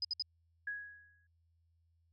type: tone bursts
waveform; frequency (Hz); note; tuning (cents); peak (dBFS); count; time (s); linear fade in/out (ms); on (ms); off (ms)
sine; 5000; D#8; +8; -33; 3; 0.02-0.223; 2; 27; 61
type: tone with exponential decay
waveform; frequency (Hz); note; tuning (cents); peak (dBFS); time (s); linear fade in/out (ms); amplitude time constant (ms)
sine; 1664; G#6; +3; -35; 0.67-1.27; 5; 130
effects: added 83 Hz sine -70 dBFS peak until 2.12 s